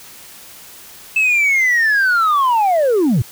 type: linear sweep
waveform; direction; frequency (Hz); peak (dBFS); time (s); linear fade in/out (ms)
sine; down; 2637 to 98.4; -9; 1.16-3.22; 5
effects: tanh soft clip ceiling -10 dBFS + white hiss -39 dBFS RMS until 3.31 s